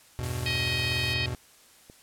square chord, E minor, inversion none, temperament just, 82.41 / 98.89 / 123.61 Hz, E2 / G2 / B2, 0 / +16 / +2 cents, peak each -36 / -38 / -33 dBFS, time 0.19-1.35 s, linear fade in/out 0 ms
white noise, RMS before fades -41 dBFS, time 0.23-1.14 s, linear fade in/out 5 ms
harmonic tone, 629 Hz, D#5, 19 cents sharp, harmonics 3 / 4 / 5 / 6 / 7 / 8, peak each -35 / -31 / -34 / -37 / -35 / -39 dBFS, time 0.46-1.26 s, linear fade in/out 2 ms
click, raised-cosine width 2 ms, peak -33 dBFS, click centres 1.899 s
effects white hiss -56 dBFS RMS until 2.02 s + low-pass 12000 Hz 12 dB/octave

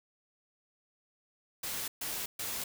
white noise bursts, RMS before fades -37 dBFS, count 3, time 1.63-2.64 s, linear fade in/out 5 ms, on 250 ms, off 130 ms, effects none

